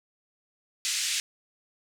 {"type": "band-pass noise", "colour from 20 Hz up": "white", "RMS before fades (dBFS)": -29, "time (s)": [0.85, 1.2], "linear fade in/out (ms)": 0, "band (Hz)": [2000, 8000], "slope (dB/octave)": 24, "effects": []}